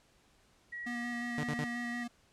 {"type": "tone", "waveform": "sine", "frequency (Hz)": 1916, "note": "A#6", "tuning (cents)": 47, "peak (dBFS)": -39, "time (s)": [0.72, 2.04], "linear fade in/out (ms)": 10}
{"type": "tone with vibrato", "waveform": "square", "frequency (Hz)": 240, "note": "B3", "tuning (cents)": -49, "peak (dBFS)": -38, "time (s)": [0.86, 2.08], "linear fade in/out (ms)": 10, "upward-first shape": "square", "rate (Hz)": 5.6, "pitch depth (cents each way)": 13}
{"type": "tone bursts", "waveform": "sawtooth", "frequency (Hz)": 149.6, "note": "D3", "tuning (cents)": 32, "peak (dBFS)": -30, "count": 3, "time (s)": [1.38, 1.641], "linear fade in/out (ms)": 0, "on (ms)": 53, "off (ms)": 51}
{"effects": ["pink hiss -67 dBFS RMS until 2.32 s", "low-pass 9000 Hz 12 dB/octave"]}